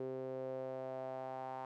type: tone with band-pass filter sweep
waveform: sawtooth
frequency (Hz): 130.81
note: C3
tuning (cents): 0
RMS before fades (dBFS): -43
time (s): 0-1.65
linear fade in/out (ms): 2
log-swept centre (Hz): 420 to 850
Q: 4.6
effects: none